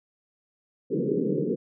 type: band-pass noise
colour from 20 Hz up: white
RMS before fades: -26 dBFS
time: 0.9-1.56 s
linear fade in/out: 20 ms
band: 140 to 490 Hz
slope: 96 dB/octave
effects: none